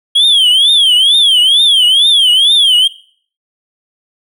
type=tone with vibrato; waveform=triangle; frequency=3256 Hz; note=G#7; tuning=35 cents flat; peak=-4 dBFS; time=0.15-2.88 s; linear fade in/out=10 ms; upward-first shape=triangle; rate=2.2 Hz; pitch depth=220 cents each way; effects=noise-tail reverb RT60 0.5 s tail -19 dB re dry